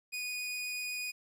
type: tone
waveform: sawtooth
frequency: 2473 Hz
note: D#7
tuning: 11 cents flat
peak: -32 dBFS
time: 0.12-1.12 s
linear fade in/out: 20 ms
effects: resampled to 32000 Hz + 11-bit